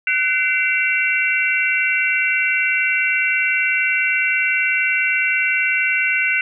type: tone cluster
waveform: sine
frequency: 1501 / 2065 / 2316 / 2725 Hz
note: F#6 / C7 / D7 / F7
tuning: +24 / -23 / -25 / -43 cents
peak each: -21 dBFS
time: 0.07-6.41 s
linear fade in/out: 2 ms
effects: none